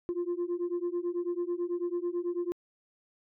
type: beating tone pair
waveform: sine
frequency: 345.3 / 354.4 Hz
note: F4 / F4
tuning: -20 / +25 cents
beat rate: 9.1 Hz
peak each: -31 dBFS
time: 0.09-2.52 s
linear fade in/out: 0 ms
effects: tanh soft clip ceiling -26 dBFS